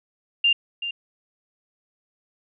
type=tone with echo; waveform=sine; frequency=2794 Hz; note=F7; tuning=in tune; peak=-15 dBFS; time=0.44-0.53 s; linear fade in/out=5 ms; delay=380 ms; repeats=1; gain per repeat=-11 dB; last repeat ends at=0.91 s; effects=none